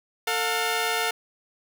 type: tone pair together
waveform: 10% pulse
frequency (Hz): 450 / 714.3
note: A4 / F5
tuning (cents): +39 / +39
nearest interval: minor sixth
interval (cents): 800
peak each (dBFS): -18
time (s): 0.27-1.11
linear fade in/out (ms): 5
effects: none